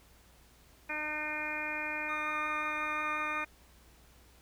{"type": "harmonic tone", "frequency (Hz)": 303.7, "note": "D#4", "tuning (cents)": -42, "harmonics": [1, 2, 3, 4, 5, 6, 7, 8], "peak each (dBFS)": [-46, -45, -43, -47, -42, -42, -43, -37], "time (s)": [0.89, 3.45], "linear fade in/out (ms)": 10}
{"type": "tone with vibrato", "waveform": "triangle", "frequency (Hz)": 1222, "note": "D#6", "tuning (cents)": -32, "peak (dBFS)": -34, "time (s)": [2.08, 3.45], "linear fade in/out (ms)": 20, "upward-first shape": "triangle", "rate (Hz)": 5.6, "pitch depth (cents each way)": 15}
{"effects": ["added 60 Hz sine -62 dBFS peak until 4.41 s", "pink hiss -62 dBFS RMS until 4.41 s"]}